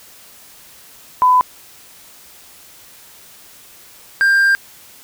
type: tone pair in turn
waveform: sine / triangle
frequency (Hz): 1003 / 1592.2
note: B5 / G6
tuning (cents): +26 / +27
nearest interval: minor sixth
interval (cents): 801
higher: second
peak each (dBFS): -8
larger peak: neither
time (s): 1.22-1.41 / 4.21-4.55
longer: second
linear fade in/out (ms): 0
effects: white hiss -43 dBFS RMS until 5.03 s